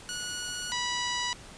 10% pulse tone pair in turn, 1461 / 978.5 Hz, F#6 / B5, -22 / -16 cents, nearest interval perfect fifth, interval 694 cents, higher first, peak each -25 / -20 dBFS, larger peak second, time 0.09-0.72 / 0.72-1.33 s, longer first, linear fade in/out 0 ms, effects pink hiss -48 dBFS RMS until 1.57 s + resampled to 22050 Hz

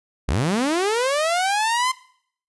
sawtooth linear sweep, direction up, 49.16 to 1046.5 Hz, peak -15 dBFS, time 0.28-1.92 s, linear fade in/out 10 ms, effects noise-tail reverb RT60 0.6 s tail -20 dB re dry + resampled to 24000 Hz

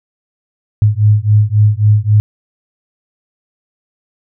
sine beating tone pair, 103.83 / 107.53 Hz, G#2 / A2, 0 / -39 cents, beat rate 3.7 Hz, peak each -10 dBFS, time 0.82-2.2 s, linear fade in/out 0 ms, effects none

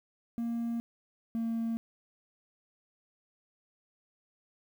triangle tone pair in turn, 233.1 / 228.3 Hz, A#3 / A#3, 0 / -36 cents, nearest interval unison, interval 36 cents, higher first, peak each -28 / -27 dBFS, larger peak second, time 0.38-0.8 / 1.35-1.77 s, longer neither, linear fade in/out 0 ms, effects tanh soft clip ceiling -24 dBFS + 10-bit

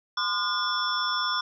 sine tone cluster, 1027 / 1211 / 1437 / 3449 / 5380 Hz, C6 / D#6 / F6 / A7 / E8, -33 / -47 / +49 / -35 / +34 cents, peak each -31 dBFS, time 0.17-1.41 s, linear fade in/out 5 ms, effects none

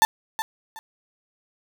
35% pulse tone with echo, 887 Hz, A5, 14 cents sharp, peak -11 dBFS, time 0.02-0.05 s, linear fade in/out 0 ms, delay 370 ms, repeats 2, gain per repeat -12 dB, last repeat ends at 0.79 s, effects none

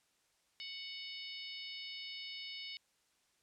harmonic tone, 740 Hz, F#5, in tune, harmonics 3 / 4 / 5 / 6 / 7, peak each -50 / -48 / -50 / -51 / -52 dBFS, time 0.6-2.77 s, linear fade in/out 0 ms, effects white hiss -75 dBFS RMS until 3.42 s + low-pass 9000 Hz 12 dB/octave

